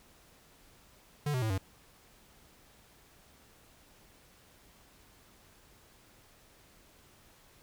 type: tone with pitch steps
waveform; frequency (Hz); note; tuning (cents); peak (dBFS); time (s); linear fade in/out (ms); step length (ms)
square; 147.1 / 127.32 / 110.2 / 95.38; D3 / C3 / A2 / G2; +3 / -47 / +3 / -47; -30; 1.26-1.58; 5; 80
effects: pink hiss -61 dBFS RMS until 7.62 s